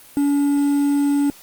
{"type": "tone with quantisation", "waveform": "triangle", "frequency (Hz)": 285, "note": "C#4", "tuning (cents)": 48, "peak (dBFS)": -13, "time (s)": [0.17, 1.3], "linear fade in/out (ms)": 0, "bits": 6, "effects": ["white hiss -45 dBFS RMS until 1.42 s", "Opus 32 kbps"]}